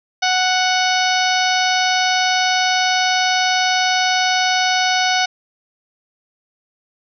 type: harmonic tone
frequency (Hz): 740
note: F#5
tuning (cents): 0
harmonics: 1 / 2 / 3 / 4 / 5 / 6 / 7 / 8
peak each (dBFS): -18 / -21 / -23 / -24 / -25 / -26 / -26 / -27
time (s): 0.22-5.26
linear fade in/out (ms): 10
effects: none